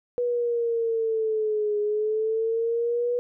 sine linear two-way sweep, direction down then up, 488.5 to 415.2 to 488.5 Hz, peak -22 dBFS, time 0.18-3.19 s, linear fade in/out 0 ms, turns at 1.79 s, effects none

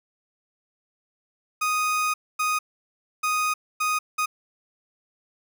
30% pulse tone bursts at uneven times, 1244.5 Hz, D#6, in tune, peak -19 dBFS, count 5, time 1.61-2.14 / 2.39-2.59 / 3.23-3.54 / 3.8-3.99 / 4.18-4.26 s, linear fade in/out 10 ms, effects none

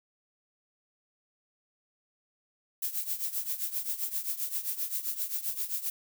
violet noise with tremolo, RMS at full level -30 dBFS, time 2.82-5.9 s, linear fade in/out 5 ms, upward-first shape triangle, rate 7.6 Hz, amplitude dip 85%, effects none

